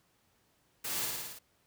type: noise with echo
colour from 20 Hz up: white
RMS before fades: -37 dBFS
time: 0.84-1.06 s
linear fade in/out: 10 ms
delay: 55 ms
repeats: 6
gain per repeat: -2 dB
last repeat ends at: 1.39 s
effects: pink hiss -71 dBFS RMS until 1.66 s + high-pass 60 Hz 12 dB/octave